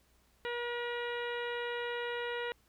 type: harmonic tone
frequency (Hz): 479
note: A#4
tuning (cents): +47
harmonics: 1 / 2 / 3 / 4 / 5 / 6 / 7 / 8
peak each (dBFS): -37 / -43 / -43 / -42 / -49 / -47 / -55 / -52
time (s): 0.45-2.52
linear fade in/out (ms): 0
effects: added 61 Hz sine -70 dBFS peak until 2.68 s + pink hiss -70 dBFS RMS until 2.68 s